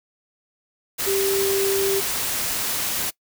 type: tone in noise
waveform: sine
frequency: 392 Hz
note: G4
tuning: in tune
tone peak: -20 dBFS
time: 1.06-2.01 s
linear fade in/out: 20 ms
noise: white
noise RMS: -25 dBFS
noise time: 0.98-3.11 s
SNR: +2 dB
effects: noise-tail reverb RT60 0.1 s tail -22 dB re dry